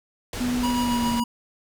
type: low-pass noise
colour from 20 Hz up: pink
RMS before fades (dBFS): -32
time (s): 0.33-1.2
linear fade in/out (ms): 2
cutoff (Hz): 10000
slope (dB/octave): 12
type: tone with pitch glide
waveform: sine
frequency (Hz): 246.6 to 234.2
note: B3 to A#3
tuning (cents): -2 to +8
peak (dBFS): -22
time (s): 0.4-1.24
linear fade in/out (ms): 10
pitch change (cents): -90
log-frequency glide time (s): 0.78-1.06
type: tone with tremolo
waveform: square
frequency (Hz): 968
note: B5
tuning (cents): -35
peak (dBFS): -26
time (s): 0.63-1.24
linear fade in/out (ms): 5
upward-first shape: sine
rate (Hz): 7.3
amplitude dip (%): 35
effects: none